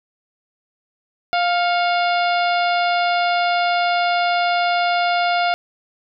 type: harmonic tone with a mistuned harmonic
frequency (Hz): 700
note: F5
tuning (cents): +4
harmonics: 1 / 2 / 3 / 4 / 5 / 6 / 7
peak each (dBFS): -17 / -23 / -27 / -29 / -31 / -33 / -34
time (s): 1.33-5.54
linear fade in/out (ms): 0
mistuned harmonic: 3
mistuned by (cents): +70
effects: none